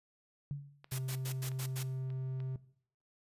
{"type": "tone with exponential decay", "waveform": "sine", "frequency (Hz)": 142.4, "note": "C#3", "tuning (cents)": 47, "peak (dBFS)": -33, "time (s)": [0.51, 0.91], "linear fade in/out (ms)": 0, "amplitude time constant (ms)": 85}
{"type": "clicks", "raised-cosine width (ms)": 0.3, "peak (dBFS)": [-35, -36, -40, -39], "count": 4, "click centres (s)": [0.844, 1.517, 2.103, 2.403]}
{"type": "noise bursts", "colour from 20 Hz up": "white", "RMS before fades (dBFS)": -42, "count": 6, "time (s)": [0.91, 1.833], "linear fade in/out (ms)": 10, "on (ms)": 78, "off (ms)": 91}
{"type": "tone", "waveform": "triangle", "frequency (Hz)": 130.81, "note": "C3", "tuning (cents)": 0, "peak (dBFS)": -33, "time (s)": [0.92, 2.56], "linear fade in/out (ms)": 2}
{"effects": ["noise-tail reverb RT60 0.6 s tail -18 dB re dry", "resampled to 32000 Hz"]}